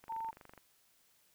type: click train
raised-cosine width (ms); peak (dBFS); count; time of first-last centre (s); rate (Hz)
0.5; -38; 14; 0.04-0.577; 24.2
type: tone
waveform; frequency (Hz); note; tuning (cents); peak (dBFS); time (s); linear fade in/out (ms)
sine; 901; A5; +41; -37; 0.09-0.31; 10
effects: white hiss -70 dBFS RMS until 1.34 s